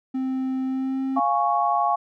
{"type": "tone with pitch glide", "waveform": "triangle", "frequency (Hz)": [261.6, 266.2], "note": ["C4", "C4"], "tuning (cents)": [0, 30], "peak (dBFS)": -21, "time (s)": [0.14, 1.2], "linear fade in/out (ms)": 10, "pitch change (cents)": 30, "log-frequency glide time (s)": [0.65, 1.02]}
{"type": "chord", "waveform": "sine", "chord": "Db major", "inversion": "first", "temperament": "equal", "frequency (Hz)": [698.5, 830.6, 1108.7], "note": ["F5", "Ab5", "Db6"], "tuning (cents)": [0, 0, 0], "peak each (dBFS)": -23, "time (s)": [1.16, 1.96], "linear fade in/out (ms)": 10}
{"effects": []}